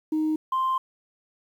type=tone pair in turn; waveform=sine; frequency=311.1 / 1046.4 Hz; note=D#4 / C6; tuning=0 / 0 cents; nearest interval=octave + major sixth; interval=2100 cents; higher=second; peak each=-20 dBFS; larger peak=neither; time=0.12-0.36 / 0.52-0.78 s; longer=second; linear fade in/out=5 ms; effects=tanh soft clip ceiling -19 dBFS + 9-bit